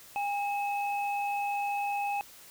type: tone pair together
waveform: sine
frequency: 812 / 2578 Hz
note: G#5 / E7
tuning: -39 / -39 cents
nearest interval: octave + minor sixth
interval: 2000 cents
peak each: -29 / -37 dBFS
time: 0.16-2.21 s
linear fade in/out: 0 ms
effects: white hiss -52 dBFS RMS until 2.5 s